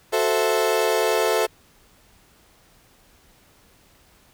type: chord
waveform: 35% pulse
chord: F# half-diminished seventh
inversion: none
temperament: equal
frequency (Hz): 370 / 440 / 523.3 / 659.3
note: F#4 / A4 / C5 / E5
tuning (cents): 0 / 0 / 0 / 0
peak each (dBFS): -25 / -20 / -24 / -23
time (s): 0.12-1.47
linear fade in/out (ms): 20
effects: pink hiss -56 dBFS RMS until 4.33 s